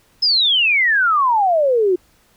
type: exponential sweep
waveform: sine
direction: down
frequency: 5210 to 349.2 Hz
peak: -12 dBFS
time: 0.22-1.96 s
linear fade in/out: 10 ms
effects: pink hiss -56 dBFS RMS until 2.36 s